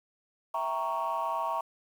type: chord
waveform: sine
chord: E diminished seventh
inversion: none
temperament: equal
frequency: 659.3 / 784 / 932.3 / 1108.7 Hz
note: E5 / G5 / Bb5 / Db6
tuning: 0 / 0 / 0 / 0 cents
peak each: -34 / -37 / -31 / -32 dBFS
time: 0.54-1.61 s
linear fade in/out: 5 ms
effects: tanh soft clip ceiling -23 dBFS + 9-bit